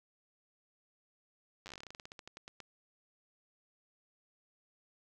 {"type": "slowing click train", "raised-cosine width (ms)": 0.2, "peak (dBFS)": -30, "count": 22, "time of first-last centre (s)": [1.66, 2.603], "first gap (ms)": 9, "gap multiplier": 1.14, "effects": []}